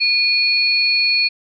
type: tone pair together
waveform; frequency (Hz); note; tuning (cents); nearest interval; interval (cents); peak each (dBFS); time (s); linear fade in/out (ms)
sine; 2449 / 4364; D#7 / C#8; -28 / -28; minor seventh; 1000; -16; 0-1.29; 20
effects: none